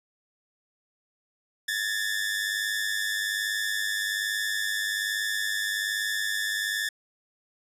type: tone pair together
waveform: sawtooth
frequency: 1701.8 / 1803 Hz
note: G#6 / A6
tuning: +42 / +42 cents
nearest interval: minor second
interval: 100 cents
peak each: -26 dBFS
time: 1.68-6.89 s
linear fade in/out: 5 ms
effects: resampled to 32000 Hz